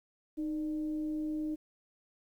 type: tone with frequency modulation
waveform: sine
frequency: 308.2 Hz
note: D#4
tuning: 16 cents flat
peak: -32 dBFS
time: 0.37-1.56 s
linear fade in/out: 20 ms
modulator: 284 Hz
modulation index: 0.24
effects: 11-bit